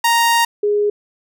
sawtooth / sine tone pair in turn, 932.3 / 414 Hz, A#5 / G#4, 0 / -5 cents, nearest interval octave + major second, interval 1405 cents, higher first, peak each -8 / -13 dBFS, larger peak first, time 0.04-0.45 / 0.63-0.9 s, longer first, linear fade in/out 5 ms, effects none

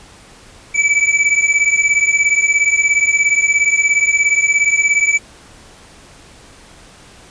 square beating tone pair, 2290 / 2307 Hz, D7 / D7, -44 / -31 cents, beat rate 17 Hz, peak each -16 / -14 dBFS, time 0.74-5.19 s, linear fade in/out 20 ms, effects pink hiss -42 dBFS RMS until 7.3 s + resampled to 22050 Hz

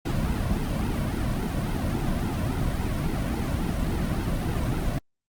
brown noise with flanger, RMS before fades -26 dBFS, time 0.05-4.99 s, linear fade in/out 10 ms, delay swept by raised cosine 1.7 to 2.46 ms, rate 3.6 Hz, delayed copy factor -0.65, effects Opus 48 kbps

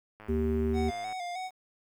click train, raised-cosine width 0.5 ms, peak -33 dBFS, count 100, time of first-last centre 0.2-1.125 s, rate 107 Hz
harmonic tone, 77.78 Hz, D#2, in tune, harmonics 1 / 3 / 5, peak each -30 / -30 / -30 dBFS, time 0.28-0.91 s, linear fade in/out 20 ms
square tone with vibrato, 724 Hz, F#5, 38 cents flat, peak -35 dBFS, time 0.73-1.51 s, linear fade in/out 50 ms, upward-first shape square, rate 3.2 Hz, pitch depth 50 cents each way
effects low-pass 7000 Hz 12 dB/octave + 10-bit

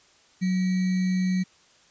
sine tone with sample-and-hold, 185 Hz, F#3, in tune, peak -21 dBFS, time 0.41-1.44 s, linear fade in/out 20 ms, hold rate 2100 Hz, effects white hiss -58 dBFS RMS until 1.9 s + resampled to 16000 Hz

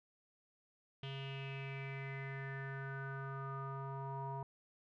square tone with low-pass filter sweep, 136.2 Hz, C#3, 30 cents flat, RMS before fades -44 dBFS, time 1.03-4.43 s, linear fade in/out 2 ms, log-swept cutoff 3100 to 900 Hz, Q 6.8, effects none

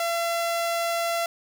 sawtooth tone, 678 Hz, E5, 49 cents sharp, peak -20 dBFS, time 0-1.26 s, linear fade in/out 2 ms, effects none

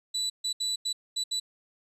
35% pulse tone bursts at uneven times, 3961 Hz, B7, 4 cents sharp, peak -25 dBFS, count 6, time 0.14-0.3 / 0.44-0.53 / 0.6-0.76 / 0.85-0.93 / 1.16-1.24 / 1.31-1.4 s, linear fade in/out 10 ms, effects resampled to 32000 Hz

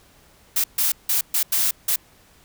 blue noise bursts at uneven times, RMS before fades -20 dBFS, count 6, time 0.56-0.64 / 0.78-0.92 / 1.09-1.21 / 1.34-1.43 / 1.52-1.71 / 1.88-1.96 s, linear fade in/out 5 ms, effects pink hiss -54 dBFS RMS until 2.44 s

